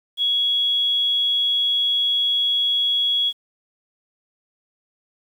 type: tone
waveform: sine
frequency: 3340 Hz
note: G#7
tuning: 9 cents sharp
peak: -17 dBFS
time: 0.17-3.33 s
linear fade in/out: 50 ms
effects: 8-bit